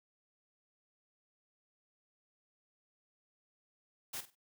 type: noise with echo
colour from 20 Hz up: white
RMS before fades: -41 dBFS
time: 4.13-4.21 s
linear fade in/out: 10 ms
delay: 48 ms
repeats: 3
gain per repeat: -12 dB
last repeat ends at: 4.354 s
effects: none